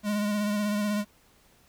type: tone with vibrato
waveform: square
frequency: 207.7 Hz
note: G#3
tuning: in tune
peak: -26 dBFS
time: 0.03-1.05 s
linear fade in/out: 50 ms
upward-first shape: sine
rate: 16 Hz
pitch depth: 29 cents each way
effects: pink hiss -61 dBFS RMS until 1.68 s